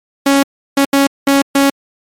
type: tone bursts at uneven times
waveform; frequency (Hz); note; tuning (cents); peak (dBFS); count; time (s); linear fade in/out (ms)
sawtooth; 277.2; C#4; 0; -4; 5; 0.26-0.43 / 0.77-0.85 / 0.93-1.07 / 1.27-1.42 / 1.55-1.7; 5
effects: MP3 64 kbps